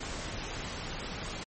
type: noise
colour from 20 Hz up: pink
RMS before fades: -38 dBFS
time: 0-1.44 s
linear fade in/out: 10 ms
effects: MP3 32 kbps